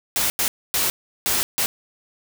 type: noise bursts at uneven times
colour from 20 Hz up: white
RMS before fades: -21 dBFS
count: 5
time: 0.16-0.3 / 0.39-0.48 / 0.74-0.9 / 1.26-1.43 / 1.58-1.66 s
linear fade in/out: 0 ms
effects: none